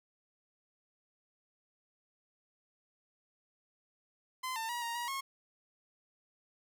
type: tone with pitch steps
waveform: sawtooth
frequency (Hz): 1029 / 899 / 958 / 934 / 956 / 1086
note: C6 / A5 / A#5 / A#5 / A#5 / C#6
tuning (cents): -29 / +37 / +47 / +3 / +43 / -36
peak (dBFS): -32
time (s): 4.43-5.21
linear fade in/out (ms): 10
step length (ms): 130
effects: none